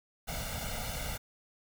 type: noise with comb filter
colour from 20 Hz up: pink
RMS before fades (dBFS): -37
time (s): 0.27-1.18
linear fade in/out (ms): 20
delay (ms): 1.4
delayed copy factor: +0.9
effects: none